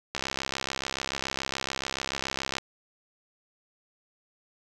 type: click train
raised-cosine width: 0.2 ms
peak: -12 dBFS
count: 164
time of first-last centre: 0.15-2.583 s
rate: 67 Hz
effects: none